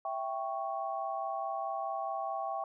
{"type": "chord", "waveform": "sine", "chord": "C# diminished", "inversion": "first", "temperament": "equal", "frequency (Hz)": [659.3, 784, 1108.7], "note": ["E5", "G5", "C#6"], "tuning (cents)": [0, 0, 0], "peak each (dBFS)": [-38, -36, -39], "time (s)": [0.05, 2.64], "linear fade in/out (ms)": 2, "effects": []}